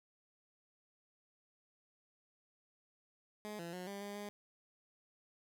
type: tone with pitch steps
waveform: 15% pulse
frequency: 210.6 / 169.9 / 181.2 / 200 / 202.9 / 205.4 Hz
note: G#3 / F3 / F#3 / G3 / G#3 / G#3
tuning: +24 / -47 / -36 / +35 / -40 / -19 cents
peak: -37 dBFS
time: 3.45-4.29 s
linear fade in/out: 0 ms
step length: 140 ms
effects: none